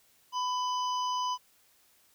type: harmonic tone with a mistuned harmonic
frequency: 999 Hz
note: B5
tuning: 20 cents sharp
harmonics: 1 / 3 / 5 / 6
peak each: -29 / -39 / -43 / -45 dBFS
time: 0.32-1.38 s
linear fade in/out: 50 ms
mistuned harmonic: 6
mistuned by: +24 cents
effects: white hiss -65 dBFS RMS until 2.14 s